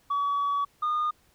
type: tone pair in turn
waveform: sine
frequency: 1136 / 1221.5 Hz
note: C#6 / D#6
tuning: +42 / -32 cents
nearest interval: minor second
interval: 126 cents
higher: second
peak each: -22 dBFS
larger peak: neither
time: 0.1-0.65 / 0.82-1.11 s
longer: first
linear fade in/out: 10 ms
effects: tanh soft clip ceiling -22 dBFS + pink hiss -64 dBFS RMS until 1.34 s